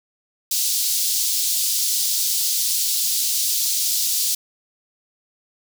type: high-pass noise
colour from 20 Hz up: pink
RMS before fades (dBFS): -21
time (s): 0.51-4.35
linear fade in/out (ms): 5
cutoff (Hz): 4200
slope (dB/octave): 24
effects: none